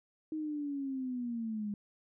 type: linear sweep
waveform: sine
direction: down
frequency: 315 to 202.8 Hz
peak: -34 dBFS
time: 0.32-1.74 s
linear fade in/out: 2 ms
effects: none